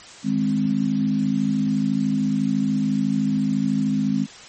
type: chord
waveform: sine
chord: Ab major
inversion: second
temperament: equal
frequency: 155.56 / 207.7 / 261.6 Hz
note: Eb3 / Ab3 / C4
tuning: 0 / 0 / 0 cents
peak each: -27 / -21 / -22 dBFS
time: 0.23-4.27 s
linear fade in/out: 50 ms
effects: white hiss -42 dBFS RMS until 4.48 s + MP3 32 kbps